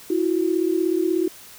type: tone pair together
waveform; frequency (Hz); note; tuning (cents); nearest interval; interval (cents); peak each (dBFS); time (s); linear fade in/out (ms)
sine; 329.7 / 366.2; E4 / F#4; 0 / -18; major second; 182; -21; 0.1-1.28; 5
effects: white hiss -44 dBFS RMS until 1.58 s